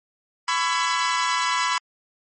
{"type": "tone cluster", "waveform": "sawtooth", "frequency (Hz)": [1001, 1122, 1338, 1666], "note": ["B5", "C#6", "E6", "G#6"], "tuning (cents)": [23, 21, 25, 5], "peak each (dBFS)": [-19, -24, -25, -26], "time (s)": [0.48, 1.78], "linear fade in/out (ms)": 2, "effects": ["MP3 32 kbps"]}